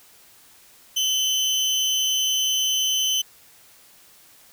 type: tone with amplitude modulation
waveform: 30% pulse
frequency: 3045 Hz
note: F#7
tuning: 49 cents sharp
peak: -15 dBFS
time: 0.96-3.22 s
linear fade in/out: 10 ms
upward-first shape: sine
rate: 274 Hz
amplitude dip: 40%
effects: white hiss -52 dBFS RMS until 4.52 s